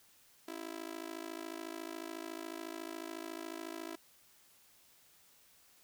sawtooth tone with amplitude modulation, 330.5 Hz, E4, 5 cents sharp, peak -34 dBFS, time 0.48-3.96 s, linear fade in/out 5 ms, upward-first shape sine, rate 54 Hz, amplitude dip 100%, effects white hiss -65 dBFS RMS until 5.83 s

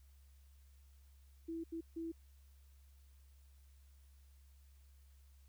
sine tone bursts at uneven times, 329.5 Hz, E4, 1 cent flat, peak -40 dBFS, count 3, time 1.48-1.64 / 1.72-1.81 / 1.96-2.12 s, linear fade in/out 10 ms, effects added 68 Hz sine -60 dBFS peak until 5.48 s + white hiss -75 dBFS RMS until 5.48 s

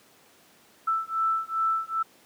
sine beating tone pair, 1322 / 1324.5 Hz, E6 / E6, +5 / +8 cents, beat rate 2.5 Hz, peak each -27 dBFS, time 0.87-2.03 s, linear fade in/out 10 ms, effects pink hiss -57 dBFS RMS until 2.25 s + high-pass 200 Hz 12 dB/octave

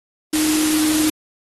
sine tone in noise, 309 Hz, D#4, 12 cents flat, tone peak -16 dBFS, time 0.33-1.1 s, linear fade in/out 5 ms, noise white, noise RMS -22 dBFS, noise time 0.33-1.1 s, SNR +3 dB, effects AAC 32 kbps

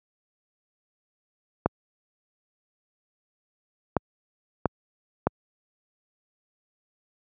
clicks, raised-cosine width 1 ms, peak -6 dBFS, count 4, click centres 1.66 / 3.967 / 4.657 / 5.27 s, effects high-pass 80 Hz 12 dB/octave

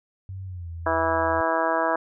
sine tone with pitch glide, 95.1 to 83.75 Hz, F#2 to E2, +48 to +28 cents, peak -32 dBFS, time 0.29-1.41 s, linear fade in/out 0 ms, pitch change -220 cents, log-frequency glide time 0.45-0.69 s
harmonic tone, 163.5 Hz, E3, 14 cents flat, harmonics 2 / 3 / 4 / 5 / 6 / 7 / 8 / 9 / 10, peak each -31 / -31 / -25 / -32 / -26 / -32 / -31 / -36 / -30 dBFS, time 0.86-1.96 s, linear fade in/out 5 ms
effects none

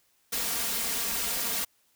white noise with comb filter, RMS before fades -30 dBFS, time 0.32-1.65 s, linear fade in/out 10 ms, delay 4.3 ms, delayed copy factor +0.85, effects white hiss -68 dBFS RMS until 1.95 s

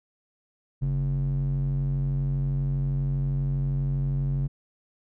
square tone with band-pass filter, 46.25 Hz, F#1, in tune, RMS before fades -26 dBFS, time 0.81-4.48 s, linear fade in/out 20 ms, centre 120 Hz, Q 5.2, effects none

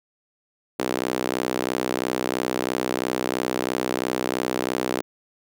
sawtooth tone with high-pass filter, 63 Hz, B1, 35 cents sharp, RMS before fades -26 dBFS, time 0.79-5.02 s, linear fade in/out 5 ms, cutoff 340 Hz, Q 1.5, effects none

